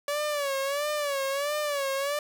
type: tone with vibrato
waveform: sawtooth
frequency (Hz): 570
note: C#5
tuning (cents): +48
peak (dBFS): -23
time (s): 0.08-2.19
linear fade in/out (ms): 2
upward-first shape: sine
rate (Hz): 1.5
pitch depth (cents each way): 92
effects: none